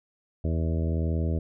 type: harmonic tone with a mistuned harmonic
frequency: 81.3 Hz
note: E2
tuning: 23 cents flat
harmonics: 1 / 2 / 3 / 4 / 5 / 6 / 7 / 8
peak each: -25 / -31 / -35 / -37 / -39 / -41 / -42 / -43 dBFS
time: 0.44-1.39 s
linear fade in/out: 5 ms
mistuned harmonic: 8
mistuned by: -15 cents
effects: none